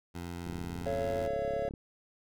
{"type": "tone", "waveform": "15% pulse", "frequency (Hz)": 86.5, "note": "F2", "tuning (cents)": -16, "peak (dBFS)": -32, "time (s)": [0.14, 1.28], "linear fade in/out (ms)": 20}
{"type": "click train", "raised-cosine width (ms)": 3, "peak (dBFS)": -29, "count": 45, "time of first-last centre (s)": [0.47, 1.738], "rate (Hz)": 34.7}
{"type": "chord", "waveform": "triangle", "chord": "A augmented", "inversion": "none", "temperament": "equal with one note detuned", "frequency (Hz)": [440, 554.4, 680.9], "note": ["A4", "C#5", "E#5"], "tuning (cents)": [0, 0, -44], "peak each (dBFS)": [-36, -31, -34], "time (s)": [0.86, 1.69], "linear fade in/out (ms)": 2}
{"effects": []}